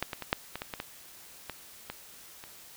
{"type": "clicks", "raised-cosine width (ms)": 0.3, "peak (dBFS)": [-12, -18, -20, -8, -19, -19, -19, -18, -20, -20, -28], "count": 11, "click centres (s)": [0.026, 0.132, 0.223, 0.329, 0.556, 0.619, 0.738, 0.801, 1.497, 1.9, 2.439], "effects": ["white hiss -51 dBFS RMS until 2.76 s"]}